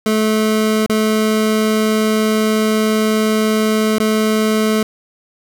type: tone with dropouts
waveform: 25% pulse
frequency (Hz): 216.8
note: A3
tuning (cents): -25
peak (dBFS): -9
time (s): 0.06-4.83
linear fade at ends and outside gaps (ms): 2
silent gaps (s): 0.863-0.896 / 3.984-4
effects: none